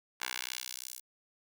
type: tone with high-pass filter sweep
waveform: 10% pulse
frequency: 62.9 Hz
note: B1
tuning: 32 cents sharp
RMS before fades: -41 dBFS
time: 0.2-1.01 s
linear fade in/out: 20 ms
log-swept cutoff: 1400 to 8700 Hz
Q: 0.83
effects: none